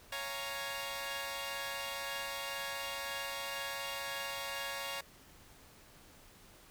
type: chord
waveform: 10% pulse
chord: Bb minor seventh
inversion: first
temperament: equal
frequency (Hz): 554.4 / 698.5 / 830.6 / 932.3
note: Db5 / F5 / Ab5 / Bb5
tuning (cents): 0 / 0 / 0 / 0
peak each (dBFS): -33 / -38 / -39 / -35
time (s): 0.12-5.01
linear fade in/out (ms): 5
effects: pink hiss -59 dBFS RMS until 6.7 s